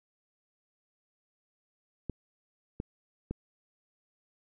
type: clicks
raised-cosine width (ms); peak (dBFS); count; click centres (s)
3; -21; 3; 2.097 / 2.801 / 3.31
effects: none